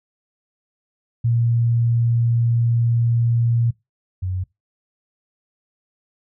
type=tone pair in turn; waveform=sine; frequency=117.4 / 92.4 Hz; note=A#2 / F#2; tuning=+13 / -2 cents; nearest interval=major third; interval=415 cents; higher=first; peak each=-15 / -21 dBFS; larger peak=first; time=1.24-3.71 / 4.22-4.44 s; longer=first; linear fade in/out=10 ms; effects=noise-tail reverb RT60 0.2 s tail -22 dB re dry